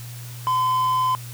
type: tone with quantisation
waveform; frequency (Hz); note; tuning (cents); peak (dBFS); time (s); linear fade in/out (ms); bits
triangle; 1022; C6; -41; -16; 0.47-1.15; 0; 7
effects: added 120 Hz sine -34 dBFS peak until 1.33 s + white hiss -42 dBFS RMS until 1.33 s